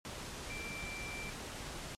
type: tone in noise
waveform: sine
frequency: 2349 Hz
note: D7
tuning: in tune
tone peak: -43 dBFS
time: 0.5-1.3 s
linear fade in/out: 0 ms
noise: pink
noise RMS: -44 dBFS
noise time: 0.05-1.95 s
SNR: -2 dB
effects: low-pass 9000 Hz 12 dB/octave + MP3 64 kbps